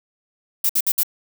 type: noise bursts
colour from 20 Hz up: violet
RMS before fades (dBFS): -18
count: 4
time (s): 0.64-1.033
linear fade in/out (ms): 5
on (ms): 54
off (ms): 59
effects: none